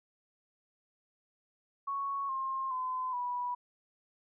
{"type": "tone with pitch steps", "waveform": "sine", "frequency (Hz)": [1108.7, 1064.2, 1021.4, 980.4], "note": ["C#6", "C6", "C6", "B5"], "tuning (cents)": [0, 29, -42, -13], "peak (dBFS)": -32, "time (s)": [1.87, 3.55], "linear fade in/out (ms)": 10, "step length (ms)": 420, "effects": []}